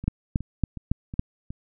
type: two click trains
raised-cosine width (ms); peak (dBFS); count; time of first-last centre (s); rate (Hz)
5; -22 / -9; 5 / 5; 0.04-1.505 / 0.08-1.194; 2.73 / 3.59
effects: none